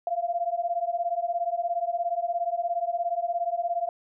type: beating tone pair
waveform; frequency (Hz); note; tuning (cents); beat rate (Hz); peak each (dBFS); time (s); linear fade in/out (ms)
sine; 682 / 699; F5 / F5; -41 / +1; 17; -28; 0.07-3.89; 2
effects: none